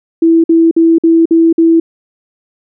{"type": "tone bursts", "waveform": "sine", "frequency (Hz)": 329.6, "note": "E4", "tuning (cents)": 0, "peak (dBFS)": -4, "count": 6, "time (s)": [0.22, 1.8], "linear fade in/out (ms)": 5, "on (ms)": 220, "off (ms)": 52, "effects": []}